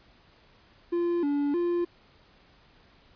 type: tone with pitch steps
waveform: triangle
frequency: 345.4 / 286.9 / 347.6 Hz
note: F4 / D4 / F4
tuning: -19 / -40 / -8 cents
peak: -22 dBFS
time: 0.92-1.85 s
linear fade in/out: 10 ms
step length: 310 ms
effects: pink hiss -59 dBFS RMS until 3.15 s + resampled to 11025 Hz